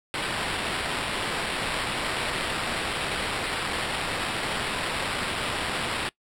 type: noise with sample-and-hold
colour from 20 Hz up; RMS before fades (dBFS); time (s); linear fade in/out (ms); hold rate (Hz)
white; -29; 0.14-6.09; 0; 6300
effects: noise-tail reverb RT60 0.1 s tail -22 dB re dry + low-pass 10000 Hz 12 dB/octave